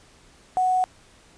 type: tone with quantisation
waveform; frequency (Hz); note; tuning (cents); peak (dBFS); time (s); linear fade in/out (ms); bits
sine; 740; F#5; 0; -18; 0.57-0.84; 0; 7
effects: pink hiss -54 dBFS RMS until 1.37 s + resampled to 22050 Hz